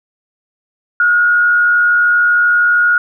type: tone with frequency modulation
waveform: sine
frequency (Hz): 1435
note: F6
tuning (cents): +47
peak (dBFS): -8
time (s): 1-2.98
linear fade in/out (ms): 2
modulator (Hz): 87.1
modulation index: 0.41
effects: none